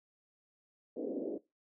pink band-pass noise, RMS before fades -38 dBFS, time 0.96-1.38 s, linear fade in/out 10 ms, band 240 to 550 Hz, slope 48 dB/octave, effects noise-tail reverb RT60 0.2 s tail -18 dB re dry

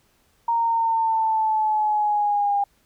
sine linear sweep, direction down, 932.3 to 804 Hz, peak -18 dBFS, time 0.48-2.64 s, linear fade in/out 5 ms, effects pink hiss -63 dBFS RMS until 2.85 s

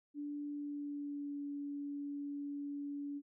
sine tone with pitch glide, 291.1 to 285.9 Hz, D4 to D4, -15 to -46 cents, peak -39 dBFS, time 0.14-3.22 s, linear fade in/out 50 ms, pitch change -31 cents, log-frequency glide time 0.46-1.43 s, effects none

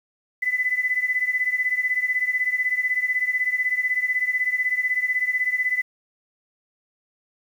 sine beating tone pair, 2000 / 2016 Hz, B6 / B6, +21 / +35 cents, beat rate 16 Hz, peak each -22 / -25 dBFS, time 0.42-5.82 s, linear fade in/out 10 ms, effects 8-bit

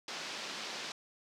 white band-pass noise, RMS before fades -42 dBFS, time 0.08-0.92 s, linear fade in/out 2 ms, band 180 to 5400 Hz, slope 24 dB/octave, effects none

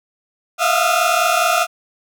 30% pulse tone cluster, 654 / 693 / 718 / 1234 / 1352 Hz, E5 / F5 / F5 / D#6 / E6, -14 / -14 / +48 / -15 / +43 cents, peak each -18 dBFS, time 0.58-1.67 s, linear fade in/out 50 ms, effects none

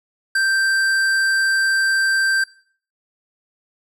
sine tone with hard clipping, 1568 Hz, G6, in tune, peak -17 dBFS, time 0.35-2.44 s, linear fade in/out 5 ms, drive 12 dB, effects noise-tail reverb RT60 0.5 s tail -21 dB re dry

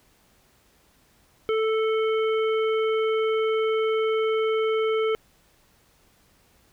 harmonic tone, 440 Hz, A4, in tune, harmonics 1 / 3 / 5 / 7, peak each -21 / -31 / -35 / -38 dBFS, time 1.49-5.15 s, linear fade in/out 0 ms, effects pink hiss -61 dBFS RMS until 6.72 s

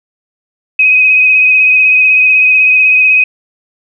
sine tone with vibrato, 2522 Hz, D#7, 23 cents sharp, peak -4 dBFS, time 0.79-3.24 s, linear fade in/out 5 ms, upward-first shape sine, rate 16 Hz, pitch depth 21 cents each way, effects none

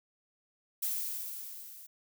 violet noise with level ramp, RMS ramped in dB -32 to -51 dBFS, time 0.82-1.87 s, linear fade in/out 10 ms, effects none

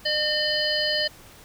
harmonic tone, 606 Hz, D#5, 46 cents flat, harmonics 1 / 3 / 5 / 7 / 8, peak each -28 / -28 / -28 / -28 / -28 dBFS, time 0.05-1.08 s, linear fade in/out 10 ms, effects pink hiss -48 dBFS RMS until 1.44 s

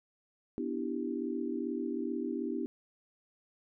sine chord, E minor seventh, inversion second, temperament equal, 246.9 / 293.7 / 329.6 / 392 Hz, B3 / D4 / E4 / G4, 0 / 0 / 0 / 0 cents, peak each -37 / -38 / -38 / -39 dBFS, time 0.58-2.66 s, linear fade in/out 0 ms, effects none

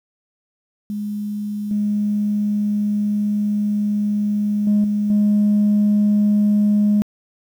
sine tone with level steps, 207.7 Hz, G#3, in tune, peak -22 / -16 / -11 / -16 / -11 dBFS, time 0.9-7.02 s, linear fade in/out 0 ms, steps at 1.71 / 4.67 / 4.84 / 5.1 s, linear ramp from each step 2 ms, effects tanh soft clip ceiling -10 dBFS + 8-bit

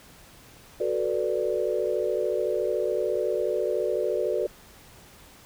sine chord, B minor seventh, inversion second, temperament equal, 370 / 440 / 493.9 / 587.3 Hz, F#4 / A4 / B4 / D5, 0 / 0 / 0 / 0 cents, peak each -29 dBFS, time 0.8-4.47 s, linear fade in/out 5 ms, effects pink hiss -51 dBFS RMS until 5.45 s

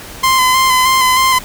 sawtooth tone with vibrato, 1033 Hz, C6, 22 cents flat, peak -5 dBFS, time 0.23-1.39 s, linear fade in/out 10 ms, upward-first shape square, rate 3.2 Hz, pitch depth 24 cents each way, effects pink hiss -31 dBFS RMS until 1.44 s

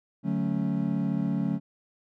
triangle chord, D major seventh, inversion none, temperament equal, 146.83 / 185 / 220 / 277.2 Hz, D3 / F#3 / A3 / C#4, 0 / 0 / 0 / 0 cents, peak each -30 / -27 / -28 / -30 dBFS, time 0.23-1.6 s, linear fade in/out 50 ms, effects none

